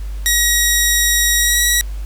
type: tone with pitch glide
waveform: 10% pulse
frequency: 1900 to 1923.2 Hz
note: A#6 to B6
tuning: +33 to -46 cents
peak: -3 dBFS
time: 0.26-1.81 s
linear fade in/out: 0 ms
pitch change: +21 cents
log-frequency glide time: 1.37-1.63 s
effects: added 50 Hz sine -22 dBFS peak until 2.05 s + pink hiss -44 dBFS RMS until 2.05 s